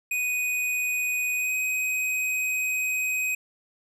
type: tone with pitch glide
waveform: square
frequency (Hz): 2489 to 2515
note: D#7 to D#7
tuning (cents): 0 to +18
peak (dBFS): -25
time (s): 0.11-3.35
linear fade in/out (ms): 5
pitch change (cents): +18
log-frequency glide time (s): 1.36-1.54
effects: none